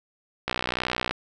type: click train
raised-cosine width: 0.3 ms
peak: -9 dBFS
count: 40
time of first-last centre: 0.48-1.11 s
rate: 61.9 Hz
effects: none